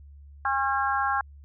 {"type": "harmonic tone with a mistuned harmonic", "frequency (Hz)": 270.6, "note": "C#4", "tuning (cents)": -42, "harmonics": [3, 4, 5, 6], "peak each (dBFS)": [-27, -28, -29, -30], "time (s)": [0.45, 1.21], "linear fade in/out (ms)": 2, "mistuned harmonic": 5, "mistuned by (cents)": 18, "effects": ["added 71 Hz sine -45 dBFS peak until 1.44 s"]}